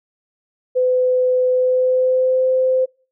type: tone with pitch glide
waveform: sine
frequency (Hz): 506 to 516.6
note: B4 to C5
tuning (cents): +42 to -22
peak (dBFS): -13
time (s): 0.75-2.86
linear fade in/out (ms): 20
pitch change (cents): +36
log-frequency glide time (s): 1.49-2.47
effects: noise-tail reverb RT60 0.4 s tail -26 dB re dry